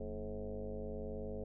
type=tone with frequency modulation; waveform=sine; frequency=227 Hz; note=A#3; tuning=46 cents flat; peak=-39 dBFS; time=0-1.44 s; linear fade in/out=5 ms; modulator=101 Hz; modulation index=3.5; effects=none